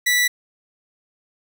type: tone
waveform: sawtooth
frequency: 1965 Hz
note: B6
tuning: 9 cents flat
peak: -12 dBFS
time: 0.06-0.28 s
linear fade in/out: 10 ms
effects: none